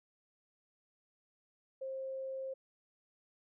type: tone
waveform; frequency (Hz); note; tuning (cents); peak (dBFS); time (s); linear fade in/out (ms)
sine; 531; C5; +25; -38; 1.81-2.54; 10
effects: none

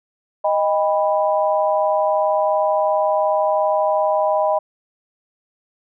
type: chord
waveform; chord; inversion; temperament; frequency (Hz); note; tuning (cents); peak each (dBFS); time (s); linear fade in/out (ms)
sine; Eb augmented; none; equal with one note detuned; 622.3 / 799.5 / 987.8; Eb5 / G5 / B5; 0 / +34 / 0; -17 / -21 / -22; 0.44-4.59; 10
effects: none

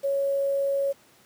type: tone with quantisation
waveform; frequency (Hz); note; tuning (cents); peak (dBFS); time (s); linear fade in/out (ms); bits
sine; 554.4; C#5; 0; -22; 0.03-0.93; 20; 8
effects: pink hiss -57 dBFS RMS until 1.25 s + high-pass 150 Hz 12 dB/octave

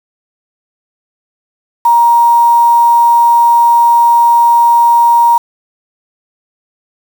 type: tone with quantisation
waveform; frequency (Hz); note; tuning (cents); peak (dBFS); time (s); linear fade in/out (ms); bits
sine; 940; A#5; +14; -4; 1.85-5.38; 5; 4
effects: none

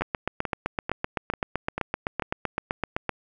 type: two click trains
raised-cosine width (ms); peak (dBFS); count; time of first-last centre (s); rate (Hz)
0.5; -10 / -13; 25 / 6; 0.02-3.093 / 0.01-2.222; 7.81 / 2.26
effects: none

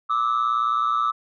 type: tone pair together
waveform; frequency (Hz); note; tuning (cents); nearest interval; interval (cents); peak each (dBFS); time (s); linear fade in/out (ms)
sine; 1177 / 1295.8; D6 / E6; +3 / -30; major second; 167; -20; 0.09-1.12; 20
effects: tanh soft clip ceiling -16 dBFS

